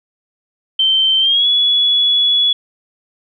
sine tone with pitch glide, 3111 to 3393 Hz, G7 to G#7, -14 to +36 cents, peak -10 dBFS, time 0.79-2.53 s, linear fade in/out 5 ms, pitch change +150 cents, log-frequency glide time 1.2-1.47 s, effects none

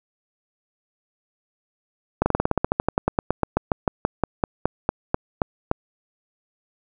slowing click train, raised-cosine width 1 ms, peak -4 dBFS, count 28, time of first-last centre 2.22-5.714 s, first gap 40 ms, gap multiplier 1.08, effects none

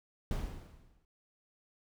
brown noise with exponential decay, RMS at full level -32 dBFS, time 0.31-1.05 s, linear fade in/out 1 ms, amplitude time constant 160 ms, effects none

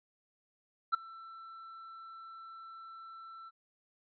triangle tone with ADSR envelope, 1336 Hz, E6, 23 cents sharp, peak -21 dBFS, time 0.92-3.51 s, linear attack 22 ms, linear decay 9 ms, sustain -24 dB, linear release 33 ms, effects resampled to 11025 Hz

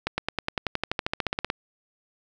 accelerating click train, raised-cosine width 0.3 ms, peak -9 dBFS, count 19, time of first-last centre 0.07-1.501 s, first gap 110 ms, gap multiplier 0.96, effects none

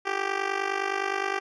10% pulse tone with amplitude modulation, 392 Hz, G4, in tune, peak -14 dBFS, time 0.05-1.4 s, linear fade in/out 20 ms, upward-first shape sine, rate 49.7 Hz, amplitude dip 80%, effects low-pass 4000 Hz 12 dB/octave

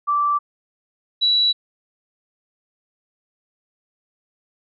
sine tone pair in turn, 1167 / 3925 Hz, D6 / B7, -11 / -11 cents, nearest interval octave + major sixth, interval 2100 cents, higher second, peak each -16 / -14 dBFS, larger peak second, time 0.07-0.39 / 1.21-1.53 s, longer neither, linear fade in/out 20 ms, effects none

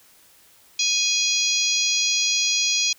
harmonic tone with a mistuned harmonic, 828 Hz, G#5, 5 cents flat, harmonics 3 / 4 / 5 / 6 / 7 / 8, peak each -26 / -26 / -26 / -26 / -26 / -26 dBFS, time 0.79-2.93 s, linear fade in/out 5 ms, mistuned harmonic 6, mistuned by -24 cents, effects white hiss -54 dBFS RMS until 2.98 s

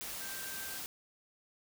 sine tone in noise, 1568 Hz, G6, in tune, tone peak -47 dBFS, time 0.21-0.78 s, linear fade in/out 0 ms, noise white, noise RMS -42 dBFS, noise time 0.01-0.86 s, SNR -8 dB, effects none

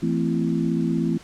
harmonic tone with a mistuned harmonic, 55.9 Hz, A1, 28 cents sharp, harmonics 3 / 4 / 5 / 6, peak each -24 / -25 / -26 / -27 dBFS, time 0.02-1.18 s, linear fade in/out 10 ms, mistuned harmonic 5, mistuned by -120 cents, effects pink hiss -47 dBFS RMS until 1.23 s + low-pass 8000 Hz 12 dB/octave

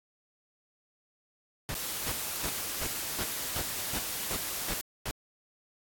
pink noise bursts, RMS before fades -34 dBFS, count 10, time 1.69-5.11 s, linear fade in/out 0 ms, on 54 ms, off 320 ms
white noise, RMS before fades -35 dBFS, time 1.75-4.81 s, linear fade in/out 0 ms
effects AAC 64 kbps

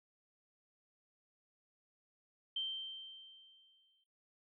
sine tone with exponential decay, 3130 Hz, G7, 3 cents flat, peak -34 dBFS, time 2.56-4.04 s, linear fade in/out 5 ms, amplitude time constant 320 ms, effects noise-tail reverb RT60 0.2 s tail -17 dB re dry

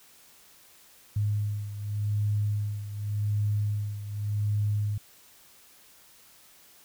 sine beating tone pair, 103.83 / 104.7 Hz, G#2 / G#2, 0 / +15 cents, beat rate 0.87 Hz, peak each -27 / -32 dBFS, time 1.16-4.98 s, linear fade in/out 5 ms, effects white hiss -56 dBFS RMS until 6.84 s

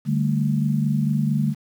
sine chord, D suspended fourth, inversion none, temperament just, 146.83 / 195.78 / 220.2 Hz, D3 / G3 / A3, 0 / -2 / +2 cents, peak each -21 / -25 / -23 dBFS, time 0.05-1.55 s, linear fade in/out 50 ms, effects 8-bit

